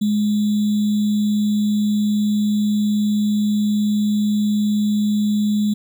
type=tone with sample-and-hold; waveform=sine; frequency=209.4 Hz; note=G#3; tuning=15 cents sharp; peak=-15 dBFS; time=0.01-5.74 s; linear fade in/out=10 ms; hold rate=3675 Hz; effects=none